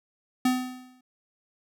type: tone with exponential decay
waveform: square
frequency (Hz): 253.4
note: B3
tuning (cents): +45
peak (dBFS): -19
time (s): 0.45-1.01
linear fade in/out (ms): 5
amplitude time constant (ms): 120
effects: none